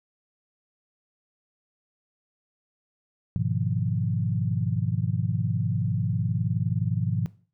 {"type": "chord", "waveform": "sine", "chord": "F half-diminished seventh", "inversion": "first", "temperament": "equal", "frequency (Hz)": [103.83, 123.47, 155.56, 174.61], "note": ["Ab2", "Cb3", "Eb3", "F3"], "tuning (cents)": [0, 0, 0, 0], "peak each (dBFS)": [-28, -28, -30, -30], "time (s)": [3.36, 7.26], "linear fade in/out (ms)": 0, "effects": ["noise-tail reverb RT60 0.4 s tail -19 dB re dry"]}